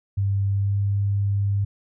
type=tone with pitch glide; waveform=sine; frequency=99 to 100.27 Hz; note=G2 to G2; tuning=+18 to +40 cents; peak=-19 dBFS; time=0.17-1.65 s; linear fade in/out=10 ms; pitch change=+22 cents; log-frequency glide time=0.51-0.79 s; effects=none